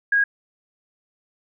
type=tone; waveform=sine; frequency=1640 Hz; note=G#6; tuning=22 cents flat; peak=-15 dBFS; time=0.12-0.24 s; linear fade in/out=5 ms; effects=none